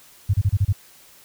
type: tone bursts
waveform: sine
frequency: 98.8 Hz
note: G2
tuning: 14 cents sharp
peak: -14 dBFS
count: 6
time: 0.29-0.728 s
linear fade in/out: 10 ms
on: 48 ms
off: 30 ms
effects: white hiss -50 dBFS RMS until 1.24 s